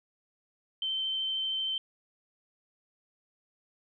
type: tone with vibrato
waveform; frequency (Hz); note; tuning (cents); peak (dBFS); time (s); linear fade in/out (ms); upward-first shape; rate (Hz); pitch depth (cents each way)
sine; 3100; G7; -20; -29; 0.82-1.78; 2; triangle; 13; 13
effects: none